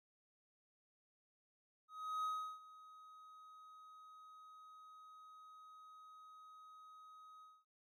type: tone with ADSR envelope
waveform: triangle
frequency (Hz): 1262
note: D#6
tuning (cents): +24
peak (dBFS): -35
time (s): 1.88-7.65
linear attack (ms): 360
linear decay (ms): 350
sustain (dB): -20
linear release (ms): 230
effects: none